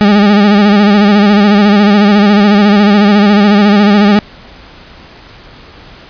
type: tone with vibrato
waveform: 40% pulse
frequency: 204.9 Hz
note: G#3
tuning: 23 cents flat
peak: -3 dBFS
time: 0.01-4.19 s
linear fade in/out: 0 ms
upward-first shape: sine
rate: 14 Hz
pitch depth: 56 cents each way
effects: pink hiss -35 dBFS RMS until 6.09 s + resampled to 11025 Hz